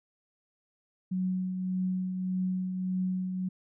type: tone with tremolo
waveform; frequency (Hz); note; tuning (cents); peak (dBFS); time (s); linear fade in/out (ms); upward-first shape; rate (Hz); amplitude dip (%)
sine; 185; F#3; 0; -26; 1.11-3.49; 10; triangle; 1.7; 45
effects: none